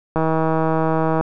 click train, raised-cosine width 1 ms, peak -6 dBFS, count 169, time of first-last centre 0.16-1.21 s, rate 160 Hz, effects none

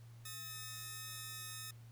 5% pulse tone pair together, 1273 / 1800.3 Hz, D#6 / A6, +39 / +39 cents, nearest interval tritone, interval 600 cents, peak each -37 / -37 dBFS, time 0.25-1.71 s, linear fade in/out 5 ms, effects added 116 Hz sine -53 dBFS peak until 1.91 s + pink hiss -68 dBFS RMS until 1.91 s

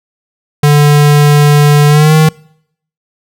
square tone with pitch glide, 146.83 to 156.46 Hz, D3 to D#3, 0 to +10 cents, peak -4 dBFS, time 0.63-2.29 s, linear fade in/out 5 ms, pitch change +110 cents, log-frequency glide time 1.88-2.14 s, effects noise-tail reverb RT60 0.7 s tail -25 dB re dry

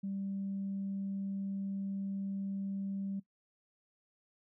sine tone, 196 Hz, G3, in tune, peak -34 dBFS, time 0.03-3.2 s, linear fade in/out 10 ms, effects noise-tail reverb RT60 0.1 s tail -19 dB re dry + tanh soft clip ceiling -30 dBFS

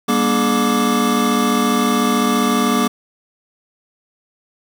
square tone cluster, 199.8 / 239.9 / 294.1 / 423.4 / 1164 Hz, G3 / A#3 / D4 / G#4 / D6, +33 / +50 / +3 / +33 / -16 cents, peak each -22 / -18 / -25 / -24 / -21 dBFS, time 0.08-2.88 s, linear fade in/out 10 ms, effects 7-bit

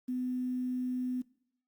sine tone with quantisation, 252 Hz, B3, 35 cents sharp, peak -31 dBFS, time 0.08-1.22 s, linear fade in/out 10 ms, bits 10, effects noise-tail reverb RT60 0.7 s tail -21 dB re dry + Opus 48 kbps

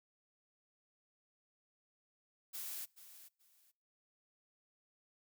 blue noise with echo, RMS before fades -44 dBFS, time 2.53-2.86 s, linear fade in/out 20 ms, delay 430 ms, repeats 2, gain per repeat -13 dB, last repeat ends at 3.72 s, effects noise-tail reverb RT60 0.6 s tail -26 dB re dry

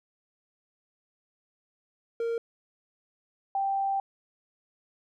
triangle / sine tone pair in turn, 463.1 / 784.3 Hz, A#4 / G5, -11 / +1 cents, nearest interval major sixth, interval 912 cents, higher second, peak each -25 dBFS, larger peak neither, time 2.2-2.38 / 3.55-4 s, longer second, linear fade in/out 2 ms, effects none

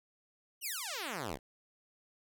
5% pulse exponential sweep, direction down, 3082 to 56.5 Hz, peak -26 dBFS, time 0.61-1.39 s, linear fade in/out 50 ms, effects none

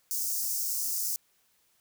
white high-pass noise, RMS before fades -31 dBFS, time 0.11-1.16 s, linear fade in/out 0 ms, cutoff 5100 Hz, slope 48 dB/octave, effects white hiss -69 dBFS RMS until 1.8 s

